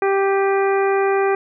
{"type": "harmonic tone with a mistuned harmonic", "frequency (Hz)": 392, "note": "G4", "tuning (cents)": 0, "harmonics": [1, 2, 3, 4, 5, 6], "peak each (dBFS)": [-16, -22, -26, -28, -30, -32], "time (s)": [0.02, 1.35], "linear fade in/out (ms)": 2, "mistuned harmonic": 6, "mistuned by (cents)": 41, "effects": []}